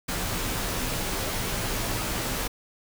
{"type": "noise with comb filter", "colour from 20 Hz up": "pink", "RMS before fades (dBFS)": -29, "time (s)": [0.08, 2.48], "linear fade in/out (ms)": 10, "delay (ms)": 14, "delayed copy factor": -0.5, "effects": []}